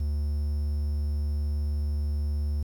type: tone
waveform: triangle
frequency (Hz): 73.42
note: D2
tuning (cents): 0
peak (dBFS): -23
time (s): 0-2.63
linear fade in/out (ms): 5
effects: 9-bit